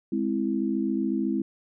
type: chord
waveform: sine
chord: Ab augmented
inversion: none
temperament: equal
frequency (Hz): 207.7 / 261.6 / 329.6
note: Ab3 / C4 / E4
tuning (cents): 0 / 0 / 0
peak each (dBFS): -28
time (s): 0.12-1.42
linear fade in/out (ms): 5
effects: none